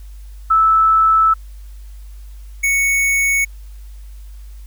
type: tone pair in turn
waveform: sine / square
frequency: 1312 / 2219 Hz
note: E6 / C#7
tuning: -9 / +1 cents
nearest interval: major sixth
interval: 910 cents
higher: second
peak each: -9 / -14 dBFS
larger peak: first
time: 0.5-1.34 / 2.63-3.45 s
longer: first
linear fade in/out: 10 ms
effects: added 50 Hz sine -32 dBFS peak until 4.66 s + white hiss -53 dBFS RMS until 4.66 s